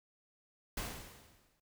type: noise with exponential decay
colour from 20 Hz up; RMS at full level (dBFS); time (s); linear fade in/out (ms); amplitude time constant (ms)
pink; -38; 0.77-1.6; 5; 180
effects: noise-tail reverb RT60 0.1 s tail -18 dB re dry